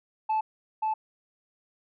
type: tone with echo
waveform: sine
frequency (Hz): 871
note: A5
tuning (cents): -18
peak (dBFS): -21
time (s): 0.29-0.41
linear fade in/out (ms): 10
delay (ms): 530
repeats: 1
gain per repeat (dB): -2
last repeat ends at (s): 0.94
effects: tanh soft clip ceiling -22 dBFS